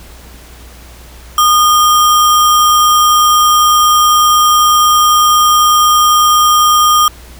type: tone with sample-and-hold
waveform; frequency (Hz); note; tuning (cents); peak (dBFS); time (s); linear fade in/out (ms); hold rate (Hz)
sine; 1222; D#6; -32; -5; 1.38-7.08; 2; 4410
effects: added 60 Hz sine -34 dBFS peak until 7.39 s + pink hiss -38 dBFS RMS until 7.39 s